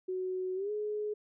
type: tone with pitch glide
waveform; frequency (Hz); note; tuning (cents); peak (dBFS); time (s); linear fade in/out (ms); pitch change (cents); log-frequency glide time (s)
sine; 370.9 to 421.2; F#4 to G#4; +4 to +24; -32; 0.08-1.14; 10; +220; 0.55-0.71
effects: none